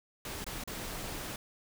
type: noise with dropouts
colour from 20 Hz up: pink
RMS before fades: -40 dBFS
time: 0.25-1.36 s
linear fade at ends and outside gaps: 2 ms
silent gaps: 0.443-0.465 / 0.638-0.675 s
effects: none